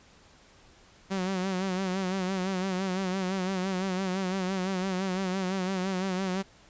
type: tone with vibrato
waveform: sawtooth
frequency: 187.9 Hz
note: F#3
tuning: 27 cents sharp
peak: -24 dBFS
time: 1.1-6.43 s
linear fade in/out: 20 ms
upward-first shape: sine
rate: 5.9 Hz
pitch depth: 63 cents each way
effects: pink hiss -57 dBFS RMS until 6.69 s + resampled to 16000 Hz